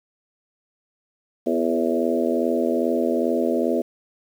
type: harmonic tone with a mistuned harmonic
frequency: 82.41 Hz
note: E2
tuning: in tune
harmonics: 3 / 4 / 5 / 6 / 7 / 8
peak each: -24 / -25 / -26 / -27 / -27 / -28 dBFS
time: 1.46-3.82 s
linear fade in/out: 10 ms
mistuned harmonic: 4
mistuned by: +26 cents
effects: 8-bit